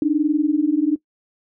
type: tone pair together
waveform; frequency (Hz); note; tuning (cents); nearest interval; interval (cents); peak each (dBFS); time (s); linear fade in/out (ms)
sine; 289.2 / 310; D4 / D#4; -27 / -6; minor second; 121; -18; 0.02-0.96; 2
effects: noise-tail reverb RT60 0.1 s tail -19 dB re dry